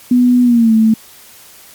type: tone with pitch glide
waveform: sine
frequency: 246.9 to 221.2 Hz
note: B3 to A3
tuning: 0 to +9 cents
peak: -6 dBFS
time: 0.11-0.94 s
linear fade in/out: 5 ms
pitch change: -191 cents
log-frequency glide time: 0.43-0.73 s
effects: white hiss -40 dBFS RMS until 1.74 s + MP3 96 kbps